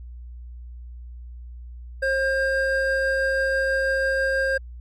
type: tone pair together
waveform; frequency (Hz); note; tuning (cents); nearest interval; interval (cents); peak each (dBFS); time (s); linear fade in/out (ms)
triangle; 535.7 / 1601; C5 / G6; +41 / +36; octave + perfect fifth; 1895; -21; 2.02-4.58; 10
effects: added 60 Hz sine -36 dBFS peak until 4.8 s